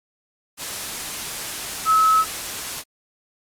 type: tone in noise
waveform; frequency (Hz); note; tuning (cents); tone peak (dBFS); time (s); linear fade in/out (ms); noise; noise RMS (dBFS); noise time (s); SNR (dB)
sine; 1292; E6; -35; -13; 1.85-2.25; 50; white; -29; 0.57-2.84; +13
effects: low-pass 12000 Hz 12 dB/octave + Opus 48 kbps